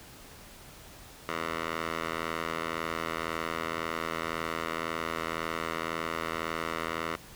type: tone with band-pass filter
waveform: 10% pulse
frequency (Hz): 81.9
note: E2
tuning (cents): -11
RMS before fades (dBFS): -34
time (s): 1.29-7.16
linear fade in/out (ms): 0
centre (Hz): 1500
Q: 0.97
effects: pink hiss -50 dBFS RMS until 7.35 s